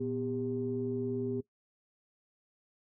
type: tone cluster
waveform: sine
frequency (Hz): 117.3 / 248.6 / 397.3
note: A#2 / B3 / G4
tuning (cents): +11 / +12 / +23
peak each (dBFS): -39 / -35 / -34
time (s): 0-1.41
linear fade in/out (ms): 10
effects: noise-tail reverb RT60 0.1 s tail -18 dB re dry + tanh soft clip ceiling -22 dBFS